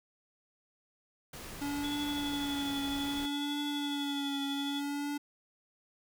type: noise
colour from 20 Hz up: pink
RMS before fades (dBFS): -45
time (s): 1.33-3.26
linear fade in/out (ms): 5
type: tone with vibrato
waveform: square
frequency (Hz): 284.7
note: C#4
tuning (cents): +46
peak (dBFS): -34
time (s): 1.61-5.18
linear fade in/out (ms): 10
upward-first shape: triangle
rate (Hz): 0.62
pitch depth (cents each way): 39
type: tone with tremolo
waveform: sine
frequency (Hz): 3404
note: G#7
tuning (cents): +42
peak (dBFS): -36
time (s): 1.83-4.81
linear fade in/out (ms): 20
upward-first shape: triangle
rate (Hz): 12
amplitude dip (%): 60
effects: none